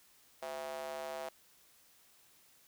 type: tone with high-pass filter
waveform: square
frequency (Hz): 73.42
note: D2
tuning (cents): 0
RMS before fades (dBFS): -42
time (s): 0.42-1.29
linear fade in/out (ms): 5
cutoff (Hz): 630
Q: 3.6
effects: white hiss -65 dBFS RMS until 2.67 s